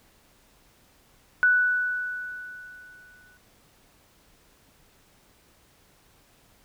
sine tone with exponential decay, 1483 Hz, F#6, 4 cents sharp, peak -15 dBFS, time 1.43-3.37 s, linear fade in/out 0 ms, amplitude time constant 420 ms, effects pink hiss -60 dBFS RMS until 6.64 s

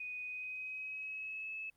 sine tone with pitch glide, 2489 to 2598 Hz, D#7 to E7, 0 to -26 cents, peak -40 dBFS, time 0-1.7 s, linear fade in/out 5 ms, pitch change +74 cents, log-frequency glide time 0.24-1.53 s, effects pink hiss -75 dBFS RMS until 1.76 s + Opus 48 kbps

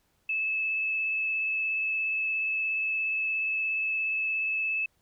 sine tone with vibrato, 2609 Hz, E7, 18 cents flat, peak -26 dBFS, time 0.29-4.86 s, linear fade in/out 5 ms, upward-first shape triangle, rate 17 Hz, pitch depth 16 cents each way, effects pink hiss -71 dBFS RMS until 5.01 s

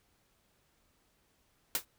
white noise with exponential decay, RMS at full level -27 dBFS, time 1.75-1.85 s, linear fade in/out 1 ms, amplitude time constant 21 ms, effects pink hiss -72 dBFS RMS until 1.98 s

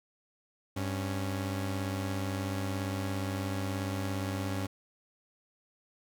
sawtooth tone pair together, 97.9 / 276.7 Hz, G2 / C#4, -2 / -3 cents, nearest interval octave + tritone, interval 1799 cents, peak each -29 / -33 dBFS, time 0.76-4.67 s, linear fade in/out 10 ms, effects none

